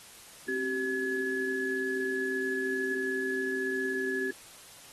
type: tone cluster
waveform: sine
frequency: 263.5 / 385.1 / 1697 Hz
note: C4 / G4 / G#6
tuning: +12 / -31 / +37 cents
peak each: -36 / -32 / -32 dBFS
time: 0.48-4.31 s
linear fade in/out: 5 ms
effects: white hiss -51 dBFS RMS until 4.92 s + AAC 32 kbps

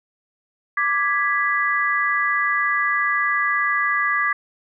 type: chord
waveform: sine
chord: G# diminished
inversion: second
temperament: equal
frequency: 1174.7 / 1661.2 / 1975.5 Hz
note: D6 / G#6 / B6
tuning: 0 / 0 / 0 cents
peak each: -22 dBFS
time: 0.77-4.33 s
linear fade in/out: 5 ms
effects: none

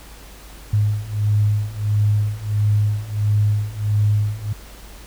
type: beating tone pair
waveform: sine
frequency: 103.83 / 105.33 Hz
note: G#2 / G#2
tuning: 0 / +25 cents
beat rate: 1.5 Hz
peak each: -20 / -18 dBFS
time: 0.73-4.53 s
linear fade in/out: 5 ms
effects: added 50 Hz sine -40 dBFS peak until 5.06 s + pink hiss -43 dBFS RMS until 5.06 s

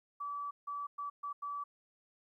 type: tone bursts at uneven times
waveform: sine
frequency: 1151 Hz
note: D6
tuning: 35 cents flat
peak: -37 dBFS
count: 5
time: 0.2-0.51 / 0.67-0.87 / 0.98-1.1 / 1.23-1.33 / 1.42-1.64 s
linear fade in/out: 10 ms
effects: 13-bit

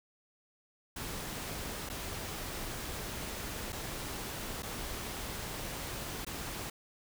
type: noise with dropouts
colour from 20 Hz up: pink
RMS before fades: -40 dBFS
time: 0.96-6.7 s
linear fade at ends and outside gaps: 5 ms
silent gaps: 1.891-1.898 / 3.723-3.727 / 4.624-4.63 / 6.249-6.266 s
effects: none

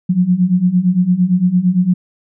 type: beating tone pair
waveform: sine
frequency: 175.5 / 184.3 Hz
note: F3 / F#3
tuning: +9 / -7 cents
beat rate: 8.8 Hz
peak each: -15 / -12 dBFS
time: 0.09-1.94 s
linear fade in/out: 10 ms
effects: none

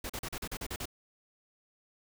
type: noise bursts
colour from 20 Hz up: pink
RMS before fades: -38 dBFS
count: 9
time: 0.04-0.856 s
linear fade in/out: 5 ms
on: 56 ms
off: 39 ms
effects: none

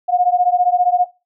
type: beating tone pair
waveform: sine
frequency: 712 / 727 Hz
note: F5 / F#5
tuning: +33 / -31 cents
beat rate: 15 Hz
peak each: -15 dBFS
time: 0.08-1.06 s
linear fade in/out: 20 ms
effects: noise-tail reverb RT60 0.3 s tail -21 dB re dry

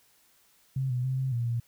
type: tone with pitch steps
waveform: sine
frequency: 133.1 / 124.4 / 130.9 / 132 / 118.7 / 118 Hz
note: C3 / B2 / C3 / C3 / A#2 / A#2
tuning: +30 / +13 / +1 / +16 / +32 / +22 cents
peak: -26 dBFS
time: 0.76-1.6 s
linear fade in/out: 5 ms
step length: 140 ms
effects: white hiss -64 dBFS RMS until 1.67 s

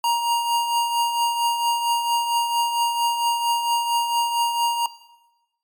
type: tone with tremolo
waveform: square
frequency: 941 Hz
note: A#5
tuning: 16 cents sharp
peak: -17 dBFS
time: 0.04-4.86 s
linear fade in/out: 2 ms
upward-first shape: triangle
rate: 4.4 Hz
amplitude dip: 55%
effects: noise-tail reverb RT60 1.0 s tail -17 dB re dry + MP3 96 kbps

